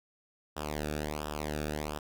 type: tone with flanger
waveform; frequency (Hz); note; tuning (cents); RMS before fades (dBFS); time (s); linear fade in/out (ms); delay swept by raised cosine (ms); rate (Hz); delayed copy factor
sawtooth; 75.3; D2; +44; -36; 0.56-1.99; 10; 0.46 to 0.99; 1.4; -0.85
effects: none

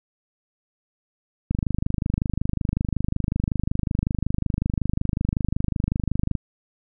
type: click train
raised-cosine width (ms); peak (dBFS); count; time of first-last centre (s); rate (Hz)
5; -10; 124; 1.51-6.353; 25.4
effects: none

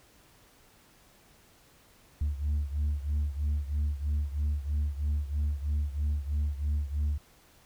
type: beating tone pair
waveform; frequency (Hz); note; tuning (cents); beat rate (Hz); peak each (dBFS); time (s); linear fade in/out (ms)
sine; 72.5 / 75.6; D2 / D#2; -22 / -49; 3.1; -27 / -30; 2.21-7.18; 5
effects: tanh soft clip ceiling -24 dBFS + pink hiss -60 dBFS RMS until 7.65 s

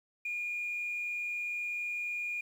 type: tone with frequency modulation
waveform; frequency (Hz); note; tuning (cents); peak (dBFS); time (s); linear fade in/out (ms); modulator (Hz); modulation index
sine; 2428; D#7; -43; -32; 0.25-2.41; 5; 117; 0.25
effects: tanh soft clip ceiling -29 dBFS + 10-bit

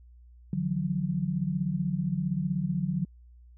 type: tone cluster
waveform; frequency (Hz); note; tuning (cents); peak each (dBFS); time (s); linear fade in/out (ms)
sine; 147.7 / 168.9 / 184.5; D3 / E3 / F#3; +10 / +42 / -5; -31 / -33 / -29; 0.53-3.05; 2
effects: added 60 Hz sine -50 dBFS peak until 3.57 s

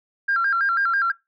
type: tone with vibrato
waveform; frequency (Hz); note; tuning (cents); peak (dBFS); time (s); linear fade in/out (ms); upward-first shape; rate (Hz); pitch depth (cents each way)
sine; 1480; F#6; 0; -17; 0.28-1.12; 10; square; 6.1; 140
effects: noise-tail reverb RT60 0.2 s tail -21 dB re dry + tanh soft clip ceiling -13 dBFS

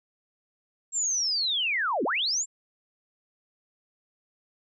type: linear two-way sweep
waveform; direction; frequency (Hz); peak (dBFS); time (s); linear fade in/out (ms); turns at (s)
sine; down then up; 7570 to 217 to 7570; -24; 0.92-2.46; 50; 2.04
effects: none

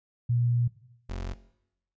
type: tone pair in turn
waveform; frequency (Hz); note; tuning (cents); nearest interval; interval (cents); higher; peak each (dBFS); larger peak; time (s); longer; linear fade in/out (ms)
sine / 30% pulse; 120 / 44.95; B2 / F#1; -49 / -49; octave + perfect fourth; 1700; first; -22 / -29; first; 0.29-0.68 / 1.09-1.34; first; 10
effects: noise-tail reverb RT60 0.8 s tail -17 dB re dry + resampled to 16000 Hz

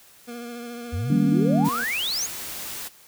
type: tone with vibrato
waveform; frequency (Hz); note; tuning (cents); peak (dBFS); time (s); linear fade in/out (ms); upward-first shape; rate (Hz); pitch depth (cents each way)
25% pulse; 238; A#3; +36; -30; 0.27-1.85; 20; triangle; 14; 32
type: exponential sweep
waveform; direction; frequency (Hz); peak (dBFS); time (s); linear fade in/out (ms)
sine; up; 78.4 to 7040; -24; 0.92-2.27; 20
type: chord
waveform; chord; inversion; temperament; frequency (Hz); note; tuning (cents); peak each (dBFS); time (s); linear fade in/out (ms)
sine; Eb dominant seventh; none; equal with one note detuned; 155.56 / 196 / 233.1 / 281.4; Eb3 / G3 / Bb3 / Db4; 0 / 0 / 0 / +26; -23; 1.1-1.69; 5
type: noise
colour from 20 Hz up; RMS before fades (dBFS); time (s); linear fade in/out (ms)
white; -34; 1.64-2.89; 20
effects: white hiss -52 dBFS RMS until 3.07 s

